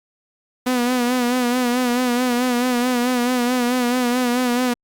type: tone with vibrato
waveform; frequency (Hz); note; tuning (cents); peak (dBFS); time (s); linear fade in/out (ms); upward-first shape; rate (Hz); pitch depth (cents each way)
sawtooth; 246.9; B3; 0; -13; 0.66-4.74; 10; sine; 4.6; 52
effects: Opus 48 kbps